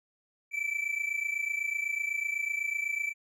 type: tone pair together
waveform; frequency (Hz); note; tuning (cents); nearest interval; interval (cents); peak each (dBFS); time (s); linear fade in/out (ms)
triangle; 2302 / 2330; D7 / D7; -35 / -14; unison; 21; -32 / -30; 0.51-3.14; 50
effects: none